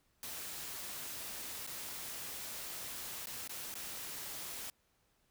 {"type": "noise with dropouts", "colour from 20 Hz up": "white", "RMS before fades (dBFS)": -44, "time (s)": [0.23, 4.7], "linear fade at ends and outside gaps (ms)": 1, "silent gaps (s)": [[1.666, 1.673], [3.258, 3.27], [3.476, 3.494], [3.741, 3.753]], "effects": ["pink hiss -75 dBFS RMS until 5.3 s"]}